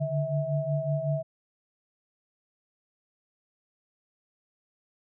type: tone cluster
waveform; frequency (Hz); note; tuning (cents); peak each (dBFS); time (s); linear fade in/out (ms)
sine; 143.7 / 149.1 / 648; D3 / D3 / E5; -37 / +27 / -30; -30; 0-1.23; 20
effects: none